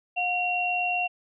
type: tone pair together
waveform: sine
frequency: 719.7 / 2744 Hz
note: F#5 / F7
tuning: -48 / -31 cents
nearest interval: octave + major seventh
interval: 2317 cents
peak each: -27 / -26 dBFS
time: 0.16-1.08 s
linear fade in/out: 20 ms
effects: none